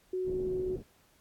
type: tone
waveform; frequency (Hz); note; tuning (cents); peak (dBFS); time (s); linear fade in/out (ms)
sine; 370; F#4; 0; -30; 0.13-0.76; 5
type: low-pass noise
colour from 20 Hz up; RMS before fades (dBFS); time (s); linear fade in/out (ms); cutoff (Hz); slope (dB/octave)
pink; -42; 0.24-0.84; 50; 490; 24
effects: pink hiss -66 dBFS RMS until 1.2 s + AAC 64 kbps